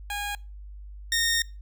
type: tone pair in turn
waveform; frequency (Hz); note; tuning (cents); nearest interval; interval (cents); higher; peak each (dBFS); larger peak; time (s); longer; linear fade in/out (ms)
15% pulse; 819 / 1843.3; G#5 / A#6; -24 / -20; octave + major second; 1404; second; -23 / -16; second; 0.1-0.35 / 1.12-1.42; second; 2
effects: noise-tail reverb RT60 0.3 s tail -24 dB re dry + added 50 Hz sine -39 dBFS peak until 1.61 s